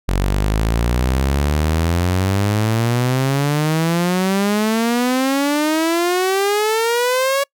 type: exponential sweep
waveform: sawtooth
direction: up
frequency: 45.21 to 562 Hz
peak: -11 dBFS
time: 0.08-7.44 s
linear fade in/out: 10 ms
effects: noise-tail reverb RT60 0.1 s tail -26 dB re dry